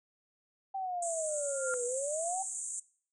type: exponential two-way sweep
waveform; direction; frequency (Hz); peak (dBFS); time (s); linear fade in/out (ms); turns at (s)
sine; down then up; 784 to 480 to 784; -33; 0.74-2.43; 10; 1.85
type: band-pass noise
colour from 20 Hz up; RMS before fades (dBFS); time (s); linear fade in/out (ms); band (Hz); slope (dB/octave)
white; -39; 1.02-2.8; 5; 6700 to 9000; 96
type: tone with exponential growth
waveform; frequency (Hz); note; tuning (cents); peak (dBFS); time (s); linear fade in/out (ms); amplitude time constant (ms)
sine; 1400; F6; +4; -32; 1.28-1.74; 0; 100
effects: noise-tail reverb RT60 0.5 s tail -21 dB re dry